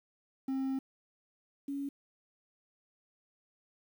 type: tone pair in turn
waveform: triangle / sine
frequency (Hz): 266.9 / 279.6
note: C4 / C#4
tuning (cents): +35 / +15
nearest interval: minor second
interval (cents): 80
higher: second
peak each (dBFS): -29 / -34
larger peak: first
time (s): 0.48-0.79 / 1.68-1.89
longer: first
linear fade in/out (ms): 5
effects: 10-bit